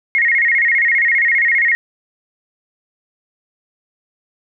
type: tone with vibrato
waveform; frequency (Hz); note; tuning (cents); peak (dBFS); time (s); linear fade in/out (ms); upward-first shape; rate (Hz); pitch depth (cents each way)
sine; 2010; B6; +30; -11; 0.15-1.75; 0; square; 15; 120
effects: none